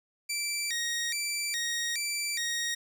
15% pulse tone with vibrato, 2093 Hz, C7, in tune, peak -23 dBFS, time 0.29-2.75 s, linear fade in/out 10 ms, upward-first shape square, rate 1.2 Hz, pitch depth 190 cents each way, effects none

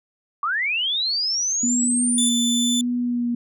sine linear sweep, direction up, 1108.7 to 10000 Hz, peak -20 dBFS, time 0.43-2.29 s, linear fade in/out 2 ms
sine tone with vibrato, 240.8 Hz, B3, 44 cents flat, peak -20 dBFS, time 1.63-3.35 s, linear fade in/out 5 ms, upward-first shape sine, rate 0.96 Hz, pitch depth 24 cents each way
25% pulse tone, 3516 Hz, A7, 2 cents flat, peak -17 dBFS, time 2.18-2.81 s, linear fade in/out 2 ms
effects none

